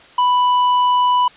sine tone with tanh clipping, 990 Hz, B5, 4 cents sharp, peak -13 dBFS, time 0.18-1.28 s, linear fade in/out 5 ms, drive 7 dB, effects white hiss -44 dBFS RMS until 1.36 s + resampled to 8000 Hz

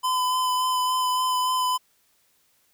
square tone with vibrato, 1013 Hz, B5, 44 cents sharp, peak -22 dBFS, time 0.03-1.78 s, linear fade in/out 20 ms, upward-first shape sine, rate 3.5 Hz, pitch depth 14 cents each way, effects white hiss -65 dBFS RMS until 2.73 s

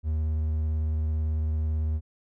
triangle tone with vibrato, 77.78 Hz, D#2, in tune, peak -22 dBFS, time 0.03-2.01 s, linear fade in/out 50 ms, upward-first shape triangle, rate 18 Hz, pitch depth 22 cents each way, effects none

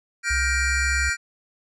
square chord, G minor seventh, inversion third, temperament just, 1411.2 / 1568 / 1881.6 / 2352 Hz, F6 / G6 / Bb6 / D7, +18 / 0 / +16 / +2 cents, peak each -28 dBFS, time 0.23-1.17 s, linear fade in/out 50 ms
sine tone with pitch glide, 66.9 to 68.38 Hz, C2 to C#2, +39 to -23 cents, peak -24 dBFS, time 0.3-1.1 s, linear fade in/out 10 ms, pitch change +38 cents, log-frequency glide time 0.52-0.8 s
effects resampled to 22050 Hz

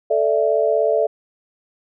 sine chord, A suspended fourth, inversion none, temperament equal with one note detuned, 440 / 587.3 / 663.8 Hz, A4 / D5 / E5, 0 / 0 / +12 cents, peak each -19 dBFS, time 0.1-1.07 s, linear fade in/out 10 ms, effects none

